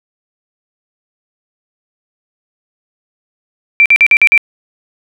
sine tone bursts, 2349 Hz, D7, in tune, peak -3 dBFS, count 6, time 3.8-4.377 s, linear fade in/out 0 ms, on 57 ms, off 47 ms, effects none

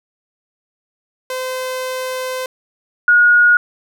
sawtooth / sine tone pair in turn, 514 / 1443.4 Hz, C5 / F#6, -31 / -43 cents, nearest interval octave + tritone, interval 1788 cents, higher second, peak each -17 / -7 dBFS, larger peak second, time 1.3-2.46 / 3.08-3.57 s, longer first, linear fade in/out 2 ms, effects none

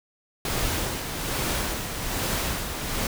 pink noise with tremolo, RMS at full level -26 dBFS, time 0.45-3.07 s, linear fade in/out 2 ms, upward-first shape sine, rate 1.2 Hz, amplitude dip 50%, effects none

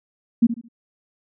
sine tone with echo, 233.1 Hz, A#3, in tune, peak -10 dBFS, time 0.42-0.47 s, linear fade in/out 10 ms, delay 72 ms, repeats 3, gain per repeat -11 dB, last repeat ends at 0.686 s, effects none

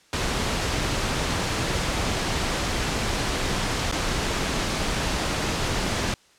pink noise with dropouts, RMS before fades -25 dBFS, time 0.13-6.14 s, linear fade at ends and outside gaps 1 ms, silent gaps 3.914-3.924 s, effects white hiss -57 dBFS RMS until 6.38 s + low-pass 7000 Hz 12 dB/octave

